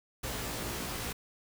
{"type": "noise with comb filter", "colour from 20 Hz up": "pink", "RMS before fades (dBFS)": -37, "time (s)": [0.23, 1.13], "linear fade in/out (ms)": 10, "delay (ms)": 17, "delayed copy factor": 0.85, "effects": []}